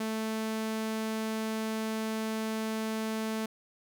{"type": "tone", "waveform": "sawtooth", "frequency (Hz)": 220, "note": "A3", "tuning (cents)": 0, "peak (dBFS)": -27, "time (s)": [0, 3.46], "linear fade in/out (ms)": 5, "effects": []}